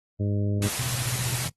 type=harmonic tone; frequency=102 Hz; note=G#2; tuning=31 cents flat; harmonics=1 / 2 / 3 / 4 / 5 / 6; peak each=-24 / -31 / -34 / -37 / -42 / -41 dBFS; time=0.19-0.69 s; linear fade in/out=20 ms
type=noise; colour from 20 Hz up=white; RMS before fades=-30 dBFS; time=0.62-1.48 s; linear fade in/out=2 ms
type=tone with tremolo; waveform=sine; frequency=123.47 Hz; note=B2; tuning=in tune; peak=-26 dBFS; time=0.79-1.5 s; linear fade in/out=5 ms; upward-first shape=square; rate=15 Hz; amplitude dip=70%
effects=noise-tail reverb RT60 0.1 s tail -20 dB re dry + AAC 32 kbps